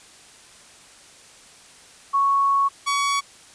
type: tone pair in turn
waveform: sine / sawtooth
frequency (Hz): 1108.7 / 1125.5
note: C#6 / C#6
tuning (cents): 0 / +26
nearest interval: unison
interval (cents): 26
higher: second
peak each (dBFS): -16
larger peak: neither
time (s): 2.13-2.69 / 2.86-3.21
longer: first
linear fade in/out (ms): 20
effects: white hiss -48 dBFS RMS until 3.54 s + resampled to 22050 Hz